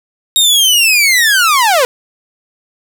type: linear sweep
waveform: sawtooth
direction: down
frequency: 3770 to 470.4 Hz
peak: -4 dBFS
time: 0.36-1.85 s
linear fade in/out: 0 ms
effects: none